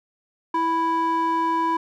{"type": "tone with band-pass filter", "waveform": "square", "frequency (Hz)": 329.6, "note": "E4", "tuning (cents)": 0, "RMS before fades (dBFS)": -22, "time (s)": [0.54, 1.77], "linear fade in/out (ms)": 5, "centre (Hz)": 860, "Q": 4.1, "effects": []}